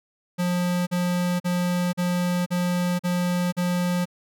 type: tone bursts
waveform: square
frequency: 177.7 Hz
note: F3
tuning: 30 cents sharp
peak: -22 dBFS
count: 7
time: 0.38-4.056 s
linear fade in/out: 20 ms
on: 490 ms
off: 41 ms
effects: none